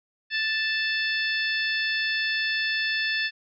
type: harmonic tone with a mistuned harmonic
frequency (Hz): 880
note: A5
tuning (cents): 0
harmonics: 2 / 3 / 4 / 5 / 6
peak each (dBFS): -26 / -30 / -32 / -34 / -36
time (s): 0.3-3.31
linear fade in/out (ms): 50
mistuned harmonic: 6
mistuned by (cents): -15
effects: none